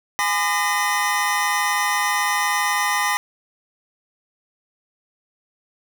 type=tone cluster; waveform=square; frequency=830 / 1012 / 1210 / 1853 / 2014 Hz; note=G#5 / B5 / D#6 / A#6 / B6; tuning=-1 / +42 / -49 / -11 / +33 cents; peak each=-26 dBFS; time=0.19-3.17 s; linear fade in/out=0 ms; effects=none